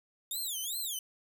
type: tone with vibrato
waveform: 10% pulse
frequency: 3552 Hz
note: A7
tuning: 16 cents sharp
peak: -27 dBFS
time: 0.31-0.99 s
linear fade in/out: 2 ms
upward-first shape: sine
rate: 2.6 Hz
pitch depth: 280 cents each way
effects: none